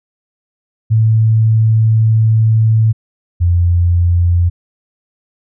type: tone pair in turn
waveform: sine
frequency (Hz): 110.9 / 87.06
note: A2 / F2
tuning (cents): +14 / -5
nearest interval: major third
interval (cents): 419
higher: first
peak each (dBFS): -7 / -8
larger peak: first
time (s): 0.9-2.93 / 3.4-4.5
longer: first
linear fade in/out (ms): 20
effects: none